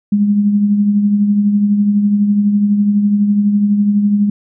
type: tone with tremolo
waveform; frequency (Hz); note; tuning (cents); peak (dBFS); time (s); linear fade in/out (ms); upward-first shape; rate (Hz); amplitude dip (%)
sine; 205.1; G#3; -21; -7; 0.12-4.3; 5; triangle; 12; 50
effects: none